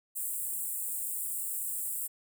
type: high-pass noise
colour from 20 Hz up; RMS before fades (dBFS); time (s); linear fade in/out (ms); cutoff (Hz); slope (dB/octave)
pink; -35; 0.15-2.08; 20; 7700; 96
effects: none